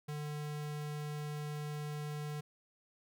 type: tone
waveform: square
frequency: 149.1 Hz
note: D3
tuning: 27 cents sharp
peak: -39 dBFS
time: 0.08-2.41 s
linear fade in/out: 10 ms
effects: none